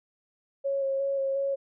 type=tone with vibrato; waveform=sine; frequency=547 Hz; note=C#5; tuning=23 cents flat; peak=-25 dBFS; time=0.64-1.56 s; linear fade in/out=20 ms; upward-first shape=square; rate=2.8 Hz; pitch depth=15 cents each way; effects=none